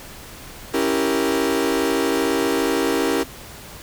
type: chord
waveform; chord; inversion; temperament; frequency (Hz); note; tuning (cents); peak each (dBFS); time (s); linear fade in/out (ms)
40% pulse; C# diminished seventh; none; equal; 277.2 / 329.6 / 392 / 466.2; C#4 / E4 / G4 / Bb4; 0 / 0 / 0 / 0; -23; 0.73-3.24; 20
effects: pink hiss -39 dBFS RMS until 3.82 s